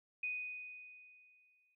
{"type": "tone with exponential decay", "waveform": "sine", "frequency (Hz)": 2489, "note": "D#7", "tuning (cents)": 0, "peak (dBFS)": -35, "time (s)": [0.23, 1.75], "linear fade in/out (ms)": 5, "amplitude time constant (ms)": 330, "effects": []}